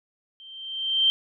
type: tone with level ramp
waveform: sine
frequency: 3136 Hz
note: G7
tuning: in tune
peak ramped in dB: -44 to -15 dBFS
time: 0.4-1.1 s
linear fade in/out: 0 ms
effects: none